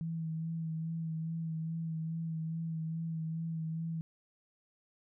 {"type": "tone with vibrato", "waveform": "sine", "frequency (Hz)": 162.3, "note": "E3", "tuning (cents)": -27, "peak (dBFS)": -34, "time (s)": [0.01, 4.01], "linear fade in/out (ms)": 0, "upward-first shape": "sine", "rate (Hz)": 2.4, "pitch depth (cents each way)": 26, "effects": []}